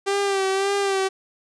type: tone with vibrato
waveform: sawtooth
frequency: 392 Hz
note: G4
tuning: in tune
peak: -16 dBFS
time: 0.06-1.09 s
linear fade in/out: 20 ms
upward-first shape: sine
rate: 1.8 Hz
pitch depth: 41 cents each way
effects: resampled to 22050 Hz + 9-bit